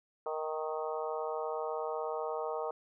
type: harmonic tone with a mistuned harmonic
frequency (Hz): 156.3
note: D#3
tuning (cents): +8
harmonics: 3 / 4 / 5 / 6 / 7 / 8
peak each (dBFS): -37 / -39 / -41 / -43 / -44 / -45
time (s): 0.26-2.71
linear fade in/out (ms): 2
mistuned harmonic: 6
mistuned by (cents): -22
effects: none